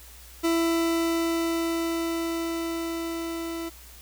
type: tone with level ramp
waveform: 40% pulse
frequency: 332.3 Hz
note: E4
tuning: 14 cents sharp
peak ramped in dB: -20 to -30 dBFS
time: 0.43-3.7 s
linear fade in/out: 20 ms
effects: added 60 Hz sine -48 dBFS peak until 4.01 s + white hiss -49 dBFS RMS until 4.01 s